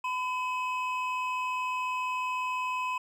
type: tone pair together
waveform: triangle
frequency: 1007.8 / 2558 Hz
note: B5 / D#7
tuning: +35 / +47 cents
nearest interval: octave + major third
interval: 1612 cents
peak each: -28 / -34 dBFS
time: 0.04-2.98 s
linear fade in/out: 5 ms
effects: none